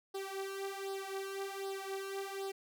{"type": "tone with flanger", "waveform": "sawtooth", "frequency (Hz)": 390, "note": "G4", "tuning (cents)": -9, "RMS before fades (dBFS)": -41, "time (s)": [0.14, 2.52], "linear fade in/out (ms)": 10, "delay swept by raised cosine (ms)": [0.21, 3.31], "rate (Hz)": 1.3, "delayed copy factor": 0.8, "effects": []}